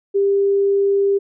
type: tone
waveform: sine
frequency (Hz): 397.5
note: G4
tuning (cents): +24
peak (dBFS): -13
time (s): 0.14-1.19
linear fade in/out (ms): 20
effects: none